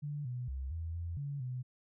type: tone with pitch steps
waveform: sine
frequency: 146.4 / 123.9 / 66.4 / 82.2 / 85 / 141.9 / 126.3 Hz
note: D3 / B2 / C2 / E2 / F2 / C#3 / B2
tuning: -5 / +6 / +26 / -4 / -46 / +41 / +39 cents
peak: -36 dBFS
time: 0.02-1.63 s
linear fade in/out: 20 ms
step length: 230 ms
effects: none